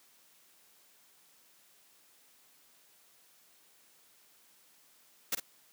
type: noise with echo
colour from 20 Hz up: white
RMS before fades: -31 dBFS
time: 5.32-5.35 s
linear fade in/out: 5 ms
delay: 50 ms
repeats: 1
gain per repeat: -8 dB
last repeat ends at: 5.4 s
effects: white hiss -64 dBFS RMS until 5.72 s + high-pass 150 Hz 12 dB/octave